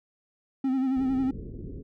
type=tone with vibrato; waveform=triangle; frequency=263.1 Hz; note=C4; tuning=10 cents sharp; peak=-21 dBFS; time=0.64-1.31 s; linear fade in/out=5 ms; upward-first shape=sine; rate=11 Hz; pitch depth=50 cents each way
type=low-pass noise; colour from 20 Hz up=pink; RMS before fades=-39 dBFS; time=0.96-1.83 s; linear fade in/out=20 ms; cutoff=440 Hz; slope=48 dB/octave
effects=none